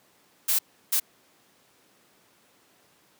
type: noise bursts at uneven times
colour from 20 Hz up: blue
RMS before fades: -23 dBFS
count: 2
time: 0.48-0.59 / 0.92-1 s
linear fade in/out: 10 ms
effects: pink hiss -61 dBFS RMS until 3.19 s + high-pass 200 Hz 12 dB/octave